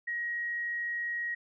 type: tone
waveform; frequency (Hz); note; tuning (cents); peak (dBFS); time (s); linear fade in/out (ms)
sine; 1893; A#6; +26; -31; 0.07-1.35; 10
effects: none